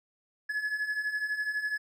triangle beating tone pair, 1695 / 1707 Hz, G#6 / G#6, +35 / +47 cents, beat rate 12 Hz, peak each -34 / -29 dBFS, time 0.49-1.78 s, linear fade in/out 10 ms, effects none

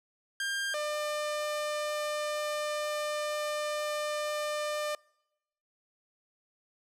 sawtooth tone pair in turn, 1600 / 599.3 Hz, G6 / D5, +35 / +35 cents, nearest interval octave + perfect fourth, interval 1700 cents, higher first, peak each -27 / -27 dBFS, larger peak neither, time 0.4-0.74 / 0.74-4.95 s, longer second, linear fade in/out 2 ms, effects noise-tail reverb RT60 0.9 s tail -26 dB re dry + low-pass 11000 Hz 12 dB/octave

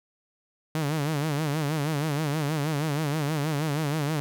sawtooth tone with vibrato, 150 Hz, D3, 37 cents sharp, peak -21 dBFS, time 0.75-4.2 s, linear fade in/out 0 ms, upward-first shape sine, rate 6.3 Hz, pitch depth 120 cents each way, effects none

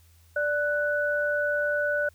sine tone pair together, 587.3 / 1485 Hz, D5 / F#6, 0 / +6 cents, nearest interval octave + major third, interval 1606 cents, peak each -26 dBFS, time 0.36-2.09 s, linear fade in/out 5 ms, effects added 83 Hz sine -55 dBFS peak until 2.14 s + white hiss -63 dBFS RMS until 2.14 s

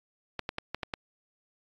clicks, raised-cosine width 0.3 ms, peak -16 dBFS, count 6, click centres 0.393 / 0.491 / 0.584 / 0.746 / 0.832 / 0.938 s, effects AAC 64 kbps

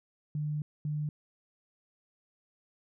sine tone bursts at uneven times, 150 Hz, D3, 37 cents sharp, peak -30 dBFS, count 2, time 0.35-0.62 / 0.85-1.09 s, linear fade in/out 2 ms, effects none

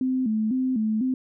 sine tone with vibrato, 237 Hz, A#3, 29 cents sharp, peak -21 dBFS, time 0.01-1.14 s, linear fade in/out 2 ms, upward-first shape square, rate 2 Hz, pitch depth 150 cents each way, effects none

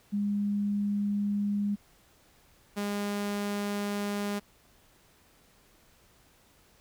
sine / sawtooth tone pair in turn, 204 / 204 Hz, G#3 / G#3, -31 / -31 cents, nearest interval unison, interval 0 cents, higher neither, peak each -26 dBFS, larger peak neither, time 0.12-1.76 / 2.76-4.4 s, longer neither, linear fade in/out 20 ms, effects pink hiss -62 dBFS RMS until 6.8 s

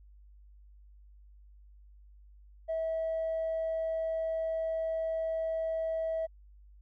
triangle tone with tanh clipping, 648 Hz, E5, 30 cents flat, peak -30 dBFS, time 2.68-6.27 s, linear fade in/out 20 ms, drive 5 dB, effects added 50 Hz sine -53 dBFS peak until 6.81 s

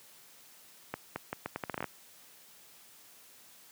accelerating click train, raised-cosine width 0.5 ms, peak -19 dBFS, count 12, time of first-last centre 0.94-1.843 s, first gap 220 ms, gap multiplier 0.77, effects white hiss -57 dBFS RMS until 3.71 s + high-pass 100 Hz 12 dB/octave

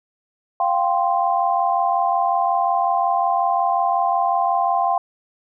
sine chord, F suspended second, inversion none, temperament equal, 698.5 / 784 / 1046.5 Hz, F5 / G5 / C6, 0 / 0 / 0 cents, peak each -20 / -20 / -22 dBFS, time 0.6-4.98 s, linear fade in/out 2 ms, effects none

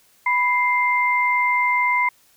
sine tone pair together, 987.8 / 2093 Hz, B5 / C7, 0 / 0 cents, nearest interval octave + minor second, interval 1300 cents, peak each -19 dBFS, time 0.26-2.09 s, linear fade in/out 5 ms, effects white hiss -57 dBFS RMS until 2.36 s

